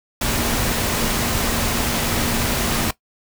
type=tone in noise; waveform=sine; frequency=233.1 Hz; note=A#3; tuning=in tune; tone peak=-28 dBFS; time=0.21-2.91 s; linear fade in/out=5 ms; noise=pink; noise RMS=-21 dBFS; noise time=0.21-2.91 s; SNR=-10 dB; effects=noise-tail reverb RT60 0.1 s tail -17 dB re dry